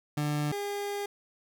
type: tone pair in turn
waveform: 30% pulse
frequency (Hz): 148.3 / 405.9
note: D3 / G#4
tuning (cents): +17 / -40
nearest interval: octave + perfect fourth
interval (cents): 1743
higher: second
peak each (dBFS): -25 / -29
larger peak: first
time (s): 0.17-0.52 / 0.52-1.06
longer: second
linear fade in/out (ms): 5
effects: none